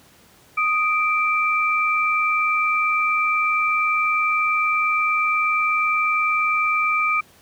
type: tone pair together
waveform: sine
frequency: 1244.5 / 2344 Hz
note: D#6 / D7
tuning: 0 / -4 cents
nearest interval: major seventh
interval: 1096 cents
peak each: -20 dBFS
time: 0.57-7.21 s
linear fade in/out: 10 ms
effects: pink hiss -52 dBFS RMS until 7.41 s + high-pass 80 Hz 12 dB/octave